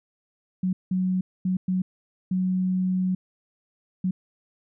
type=tone bursts at uneven times; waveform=sine; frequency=185 Hz; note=F#3; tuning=in tune; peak=-21 dBFS; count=6; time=0.63-0.73 / 0.91-1.21 / 1.45-1.57 / 1.68-1.82 / 2.31-3.15 / 4.04-4.11 s; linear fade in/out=5 ms; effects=none